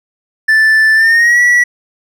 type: tone with pitch glide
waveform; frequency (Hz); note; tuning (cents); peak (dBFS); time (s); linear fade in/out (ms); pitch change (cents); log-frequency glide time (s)
triangle; 1760 to 1941.6; A6 to B6; 0 to -30; -4; 0.48-1.64; 10; +170; 0.95-1.4
effects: none